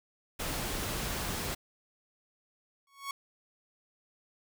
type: noise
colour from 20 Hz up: pink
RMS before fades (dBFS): -35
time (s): 0.39-1.55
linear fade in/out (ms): 10
type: tone with exponential growth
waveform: sawtooth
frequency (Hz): 1108.7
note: C#6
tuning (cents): 0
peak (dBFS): -28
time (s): 2.87-3.11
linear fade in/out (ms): 2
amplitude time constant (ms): 52
effects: none